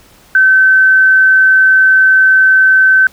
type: tone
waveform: sine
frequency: 1535 Hz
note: G6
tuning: 37 cents flat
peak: -4 dBFS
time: 0.35-3.07 s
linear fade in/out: 2 ms
effects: pink hiss -44 dBFS RMS until 3.12 s